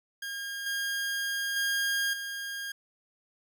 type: tone with level steps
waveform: sawtooth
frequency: 1620 Hz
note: G#6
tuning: 43 cents flat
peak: -31 / -26 / -23 / -31 dBFS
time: 0.22-2.72 s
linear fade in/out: 5 ms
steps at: 0.66 / 1.56 / 2.13 s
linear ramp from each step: 5 ms
effects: none